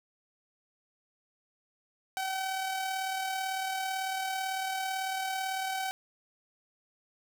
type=tone with amplitude modulation; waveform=sawtooth; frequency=763 Hz; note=G5; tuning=47 cents flat; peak=-26 dBFS; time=2.17-5.91 s; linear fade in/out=0 ms; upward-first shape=sine; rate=38 Hz; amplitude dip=35%; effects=none